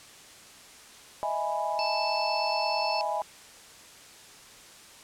sine chord, E major seventh, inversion third, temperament equal, 622.3 / 659.3 / 830.6 / 987.8 Hz, D#5 / E5 / G#5 / B5, 0 / 0 / 0 / 0 cents, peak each -34 / -34 / -30 / -34 dBFS, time 1.23-3.22 s, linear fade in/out 0 ms
harmonic tone, 880 Hz, A5, in tune, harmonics 1 / 3 / 5 / 6, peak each -35 / -35 / -35 / -35 dBFS, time 1.79-3.01 s, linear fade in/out 0 ms
effects white hiss -50 dBFS RMS until 5.03 s + low-pass 9000 Hz 12 dB/octave

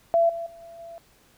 sine tone with level steps, 673 Hz, E5, 36 cents sharp, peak -16 / -29 / -43 / -41 / -38 dBFS, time 0.14-0.98 s, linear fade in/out 0 ms, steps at 0.29 / 0.46 / 0.62 / 0.79 s, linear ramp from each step 5 ms, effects pink hiss -59 dBFS RMS until 1.37 s

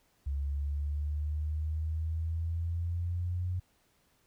sine exponential sweep, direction up, 69.3 to 90.7 Hz, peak -30 dBFS, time 0.26-3.6 s, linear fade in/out 10 ms, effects pink hiss -70 dBFS RMS until 4.26 s

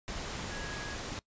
sine tone in noise, 1661.2 Hz, G#6, in tune, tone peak -43 dBFS, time 0.51-0.95 s, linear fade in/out 0 ms, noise pink, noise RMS -39 dBFS, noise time 0.08-1.19 s, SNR -7 dB, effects noise-tail reverb RT60 0.1 s tail -21 dB re dry + resampled to 16000 Hz

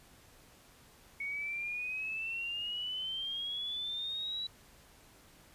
sine exponential sweep, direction up, 2217 to 3940 Hz, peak -35 dBFS, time 1.2-4.47 s, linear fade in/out 5 ms, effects pink hiss -60 dBFS RMS until 5.54 s + resampled to 32000 Hz

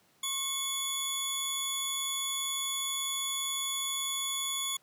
20% pulse tone pair together, 1091 / 3425 Hz, C#6 / A7, -28 / -47 cents, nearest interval octave + minor sixth, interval 1981 cents, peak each -34 / -26 dBFS, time 0.23-4.77 s, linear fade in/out 5 ms, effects pink hiss -66 dBFS RMS until 4.82 s + high-pass 150 Hz 12 dB/octave

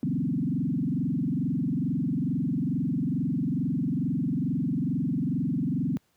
sine tone with frequency modulation, 207.7 Hz, G#3, in tune, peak -24 dBFS, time 0.03-5.97 s, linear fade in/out 0 ms, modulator 22.3 Hz, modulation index 3.2, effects pink hiss -69 dBFS RMS until 6.16 s + high-pass 80 Hz 12 dB/octave

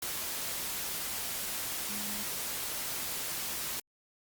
sine tone in noise, 207 Hz, G#3, 5 cents flat, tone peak -43 dBFS, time 1.89-2.23 s, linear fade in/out 5 ms, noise white, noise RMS -36 dBFS, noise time 0.02-3.8 s, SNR -10 dB, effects Opus 48 kbps

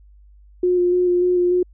sine tone with vibrato, 357.3 Hz, F4, 40 cents sharp, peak -14 dBFS, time 0.63-1.63 s, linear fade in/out 5 ms, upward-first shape square, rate 3.4 Hz, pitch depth 13 cents each way, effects added 50 Hz sine -45 dBFS peak until 1.73 s

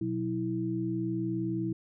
sine tone cluster, 122.8 / 182.5 / 326.1 Hz, B2 / F#3 / E4, -9 / -24 / -19 cents, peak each -35 / -35 / -31 dBFS, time 0.01-1.73 s, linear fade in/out 5 ms, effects none

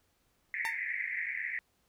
white band-pass noise, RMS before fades -36 dBFS, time 0.54-1.59 s, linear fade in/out 0 ms, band 1800 to 2200 Hz, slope 96 dB/octave
sawtooth tone with exponential decay, 905 Hz, A5, 48 cents sharp, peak -28 dBFS, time 0.65-0.78 s, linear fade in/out 0 ms, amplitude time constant 28 ms
effects pink hiss -73 dBFS RMS until 1.88 s

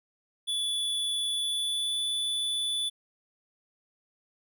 square tone with pitch glide, 3443 to 3473 Hz, A7 to A7, -38 to -23 cents, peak -28 dBFS, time 0.47-2.9 s, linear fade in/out 20 ms, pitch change +15 cents, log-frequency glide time 1.29-2 s, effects none

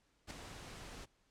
pink noise with ADSR envelope, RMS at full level -43 dBFS, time 0.27-1.06 s, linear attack 37 ms, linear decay 4 ms, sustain -7 dB, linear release 24 ms, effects pink hiss -75 dBFS RMS until 1.3 s + low-pass 8000 Hz 12 dB/octave

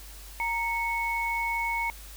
sine tone pair together, 930 / 2208 Hz, A#5 / C#7, -4 / -7 cents, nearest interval octave + minor third, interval 1497 cents, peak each -29 / -29 dBFS, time 0.4-1.9 s, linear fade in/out 0 ms, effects added 50 Hz sine -44 dBFS peak until 2.16 s + white hiss -48 dBFS RMS until 2.16 s

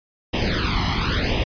pink noise with flanger, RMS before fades -21 dBFS, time 0.33-1.44 s, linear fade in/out 10 ms, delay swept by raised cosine 0.34 to 0.98 ms, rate 0.95 Hz, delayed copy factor +0.9, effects resampled to 11025 Hz

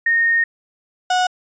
sine / 35% pulse tone pair in turn, 1846 / 732.6 Hz, A#6 / F#5, -17 / -17 cents, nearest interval octave + major third, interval 1600 cents, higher first, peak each -13 dBFS, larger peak neither, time 0.06-0.44 / 1.1-1.27 s, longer first, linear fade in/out 5 ms, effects resampled to 16000 Hz

